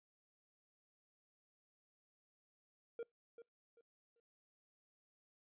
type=tone with echo; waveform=triangle; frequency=466.2 Hz; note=A#4; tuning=in tune; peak=-39 dBFS; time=2.99-3.03 s; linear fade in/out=2 ms; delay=390 ms; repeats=3; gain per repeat=-12 dB; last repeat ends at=4.2 s; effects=noise-tail reverb RT60 0.2 s tail -26 dB re dry + resampled to 8000 Hz